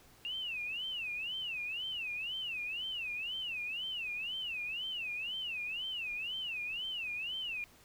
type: tone with vibrato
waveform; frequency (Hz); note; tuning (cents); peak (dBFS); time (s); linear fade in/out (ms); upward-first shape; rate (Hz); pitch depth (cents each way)
sine; 2744; F7; -31; -36; 0.25-7.64; 0; sine; 2; 220
effects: pink hiss -61 dBFS RMS until 7.84 s